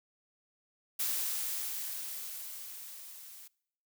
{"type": "noise with level ramp", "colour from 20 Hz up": "blue", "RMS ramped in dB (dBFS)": [-32, -51], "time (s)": [0.99, 3.48], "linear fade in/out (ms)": 10, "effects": ["noise-tail reverb RT60 0.7 s tail -24 dB re dry"]}